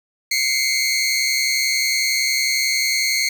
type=tone pair together; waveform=20% pulse; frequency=2086 / 2217 Hz; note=C7 / C#7; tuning=-6 / 0 cents; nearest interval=minor second; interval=106 cents; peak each=-15 dBFS; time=0.31-3.29 s; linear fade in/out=5 ms; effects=none